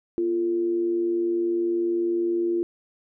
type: tone with amplitude modulation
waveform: sine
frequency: 345.1 Hz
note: F4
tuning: 21 cents flat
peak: -19 dBFS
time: 0.18-2.63 s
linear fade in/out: 0 ms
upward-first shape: sine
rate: 100 Hz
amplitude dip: 45%
effects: none